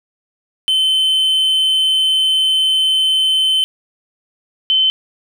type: tone pair in turn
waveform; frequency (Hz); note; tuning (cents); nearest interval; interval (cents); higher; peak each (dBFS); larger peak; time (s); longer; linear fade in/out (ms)
triangle / sine; 3068 / 3068; G7 / G7; -38 / -38; unison; 0; neither; -10; neither; 0.68-3.64 / 4.7-4.9; first; 0
effects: none